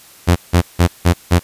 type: tone bursts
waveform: sawtooth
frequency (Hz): 87.5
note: F2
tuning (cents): +4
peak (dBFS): -4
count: 5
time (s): 0.27-1.395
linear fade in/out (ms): 20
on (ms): 89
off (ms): 170
effects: white hiss -43 dBFS RMS until 1.43 s + resampled to 32000 Hz